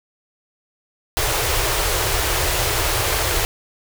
pink band-stop noise, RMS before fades -20 dBFS, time 1.17-3.45 s, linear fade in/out 0 ms, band 130 to 340 Hz, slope 48 dB/octave, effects none

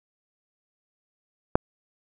click, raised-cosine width 1 ms, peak -3 dBFS, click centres 1.555 s, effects none

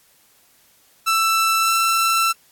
sawtooth tone with pitch glide, 1328 to 1338 Hz, E6 to E6, +12 to +25 cents, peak -12 dBFS, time 1.06-2.33 s, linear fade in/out 20 ms, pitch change +13 cents, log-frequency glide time 1.61-1.72 s, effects white hiss -56 dBFS RMS until 2.51 s + AAC 64 kbps

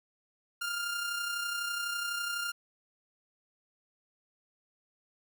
sawtooth tone with amplitude modulation, 1400 Hz, F6, 4 cents sharp, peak -27 dBFS, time 0.61-2.52 s, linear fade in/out 10 ms, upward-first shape sine, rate 32 Hz, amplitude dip 40%, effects none

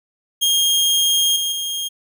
sawtooth tone with level steps, 3235 Hz, G#7, 46 cents flat, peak -11 / -16 / -19 dBFS, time 0.41-1.89 s, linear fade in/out 20 ms, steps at 1.36 / 1.52 s, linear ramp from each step 2 ms, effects none

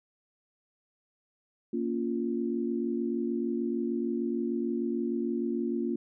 sine chord, Bb minor, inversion none, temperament just, 233.1 / 279.7 / 349.6 Hz, Bb3 / Db4 / F4, 0 / +16 / +2 cents, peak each -31 / -34 / -32 dBFS, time 1.73-5.96 s, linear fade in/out 5 ms, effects none

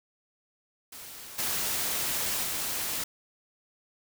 white noise with level steps, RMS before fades -44 / -30 / -32 dBFS, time 0.92-3.04 s, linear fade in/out 5 ms, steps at 1.38 / 2.43 s, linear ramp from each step 10 ms, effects none

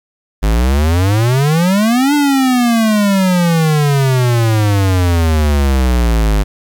square exponential two-way sweep, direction up then down, 49.85 to 296 to 49.85 Hz, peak -10 dBFS, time 0.42-6.44 s, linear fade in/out 20 ms, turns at 2.14 s, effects 8-bit

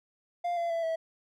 triangle tone with pitch steps, 698.5 / 682.5 / 667 / 651.7 Hz, F5 / F5 / E5 / E5, 0 / -40 / +20 / -20 cents, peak -26 dBFS, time 0.44-0.96 s, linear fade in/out 10 ms, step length 130 ms, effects none

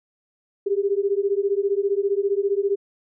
sine beating tone pair, 392 / 407 Hz, G4 / G#4, 0 / -35 cents, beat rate 15 Hz, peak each -22 dBFS, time 0.66-2.76 s, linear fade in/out 10 ms, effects none

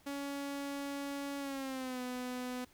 sawtooth tone with pitch glide, 281 to 250.3 Hz, C#4 to B3, +24 to +23 cents, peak -34 dBFS, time 0.06-2.65 s, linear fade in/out 10 ms, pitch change -201 cents, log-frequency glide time 1.39-2.01 s, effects pink hiss -65 dBFS RMS until 2.73 s

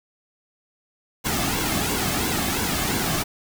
pink noise with flanger, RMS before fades -24 dBFS, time 1.24-3.24 s, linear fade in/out 20 ms, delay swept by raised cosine 1.6 to 2.13 ms, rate 2.9 Hz, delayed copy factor -0.6, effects none

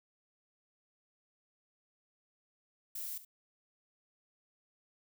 violet noise with echo, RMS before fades -41 dBFS, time 2.95-3.18 s, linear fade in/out 5 ms, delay 70 ms, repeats 1, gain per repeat -14 dB, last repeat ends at 3.25 s, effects none

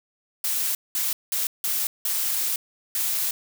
blue noise bursts at uneven times, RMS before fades -25 dBFS, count 6, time 0.44-0.75 / 0.95-1.13 / 1.32-1.47 / 1.64-1.87 / 2.05-2.56 / 2.95-3.31 s, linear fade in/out 2 ms, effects none

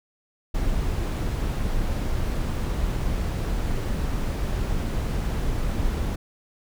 brown noise, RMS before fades -25 dBFS, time 0.54-6.16 s, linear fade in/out 10 ms, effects none

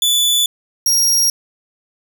sawtooth tone pair in turn, 3472 / 5620 Hz, A7 / F8, -24 / +10 cents, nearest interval minor sixth, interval 834 cents, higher second, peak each -9 dBFS, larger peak neither, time 0.02-0.46 / 0.86-1.3 s, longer neither, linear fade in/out 2 ms, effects none

